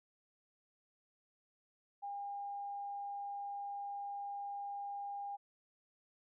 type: tone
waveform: sine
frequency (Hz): 806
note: G5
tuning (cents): +48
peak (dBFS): -40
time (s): 2.02-5.37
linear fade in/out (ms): 20
effects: none